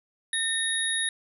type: tone cluster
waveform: sine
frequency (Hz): 1817 / 3760 / 10330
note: A#6 / A#7 / E9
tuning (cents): -45 / +14 / -36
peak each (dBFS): -29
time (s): 0.33-1.09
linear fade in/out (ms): 2
effects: none